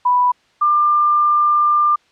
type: tone pair in turn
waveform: sine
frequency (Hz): 987.8 / 1194.5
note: B5 / D6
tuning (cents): 0 / +29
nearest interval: minor third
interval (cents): 329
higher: second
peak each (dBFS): -11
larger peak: neither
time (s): 0.05-0.32 / 0.61-1.96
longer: second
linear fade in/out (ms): 10
effects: white hiss -56 dBFS RMS until 2.11 s + low-pass 4000 Hz 12 dB/octave